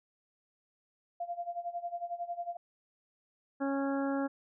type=tone with tremolo; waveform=sine; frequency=694 Hz; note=F5; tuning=11 cents flat; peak=-32 dBFS; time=1.2-2.57 s; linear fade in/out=5 ms; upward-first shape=sine; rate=11 Hz; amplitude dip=85%
type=harmonic tone; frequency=275.5 Hz; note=C#4; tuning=11 cents flat; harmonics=1 / 2 / 3 / 4 / 5 / 6; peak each=-31 / -36 / -40 / -46 / -43 / -46 dBFS; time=3.6-4.28 s; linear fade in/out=20 ms
effects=none